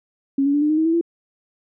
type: tone with pitch steps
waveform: sine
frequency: 274.6 / 282.8 / 291.3 / 300 / 308.9 / 318.2 / 327.7 / 337.5 Hz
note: C#4 / C#4 / D4 / D4 / D#4 / D#4 / E4 / E4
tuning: -16 / +35 / -14 / +37 / -12 / +39 / -10 / +41 cents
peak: -15 dBFS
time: 0.38-1.012 s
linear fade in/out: 5 ms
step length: 79 ms
effects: none